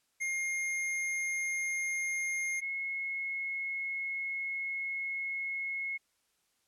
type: tone pair in turn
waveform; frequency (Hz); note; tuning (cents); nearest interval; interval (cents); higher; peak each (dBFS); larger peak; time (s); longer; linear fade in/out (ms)
square / sine; 2128 / 2173; C7 / C#7; +29 / -35; unison; 36; second; -32 / -33; first; 0.2-2.61 / 2.61-5.98; second; 20
effects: white hiss -75 dBFS RMS until 6.67 s + low-pass 11000 Hz 12 dB/octave